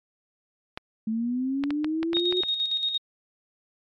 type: clicks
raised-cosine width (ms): 0.3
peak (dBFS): -16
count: 9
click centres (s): 0.775 / 1.638 / 1.706 / 1.845 / 2.03 / 2.132 / 2.169 / 2.325 / 2.435
type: linear sweep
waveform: sine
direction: up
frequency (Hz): 216.5 to 370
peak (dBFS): -24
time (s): 1.07-2.41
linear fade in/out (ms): 5
type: tone with tremolo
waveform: sine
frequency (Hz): 3729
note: A#7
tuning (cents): 0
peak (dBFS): -22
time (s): 2.14-2.98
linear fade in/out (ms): 10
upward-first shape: square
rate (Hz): 8.7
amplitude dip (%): 50
effects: MP3 48 kbps